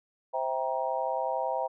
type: chord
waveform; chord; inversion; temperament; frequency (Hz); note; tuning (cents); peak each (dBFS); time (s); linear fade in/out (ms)
sine; C dominant seventh; none; just; 523.3 / 654.1 / 784.9 / 941.9; C5 / E5 / G5 / Bb5; 0 / -14 / +2 / +18; -33; 0.33-1.68; 20
effects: none